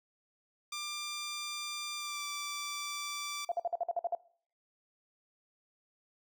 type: tone with pitch glide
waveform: 10% pulse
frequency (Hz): 1190 to 1168.2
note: D6 to D6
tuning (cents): +22 to -10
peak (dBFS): -29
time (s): 0.72-3.45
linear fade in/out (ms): 5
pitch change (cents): -32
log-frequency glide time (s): 1.97-2.24
type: tone bursts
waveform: sine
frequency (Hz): 692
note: F5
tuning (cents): -16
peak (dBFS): -29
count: 9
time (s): 3.49-4.15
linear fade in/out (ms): 2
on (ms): 28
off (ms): 51
effects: noise-tail reverb RT60 0.5 s tail -19 dB re dry